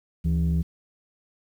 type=tone pair together; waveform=sine; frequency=73.42 / 166.11 Hz; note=D2 / E3; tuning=0 / +14 cents; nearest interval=octave + major second; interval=1414 cents; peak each=-21 dBFS; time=0.24-0.63 s; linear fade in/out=20 ms; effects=tanh soft clip ceiling -17 dBFS + 9-bit